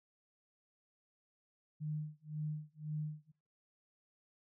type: tone with tremolo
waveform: sine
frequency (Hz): 152.4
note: D#3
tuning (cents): -36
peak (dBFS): -35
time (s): 1.8-3.32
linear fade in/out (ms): 20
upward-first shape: sine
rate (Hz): 1.9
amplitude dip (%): 100
effects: noise-tail reverb RT60 0.5 s tail -24 dB re dry